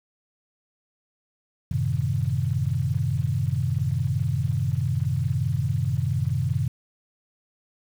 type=chord; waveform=sine; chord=F# diminished seventh; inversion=none; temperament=equal; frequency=92.5 / 110 / 130.81 / 155.56 Hz; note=F#2 / A2 / C3 / Eb3; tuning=0 / 0 / 0 / 0 cents; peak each=-28 / -28 / -25 / -29 dBFS; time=1.71-6.68 s; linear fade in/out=5 ms; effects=8-bit